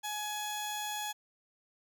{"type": "tone pair together", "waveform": "sawtooth", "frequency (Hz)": [841, 3364], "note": ["G#5", "G#7"], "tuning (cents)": [22, 22], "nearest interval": "2 octaves", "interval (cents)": 2400, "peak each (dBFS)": [-33, -35], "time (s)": [0.03, 1.13], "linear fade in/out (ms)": 20, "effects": []}